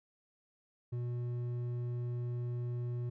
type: tone with hard clipping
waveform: sine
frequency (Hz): 121.3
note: B2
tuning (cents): -31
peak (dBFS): -36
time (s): 0.92-3.1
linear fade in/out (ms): 10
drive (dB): 6
effects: none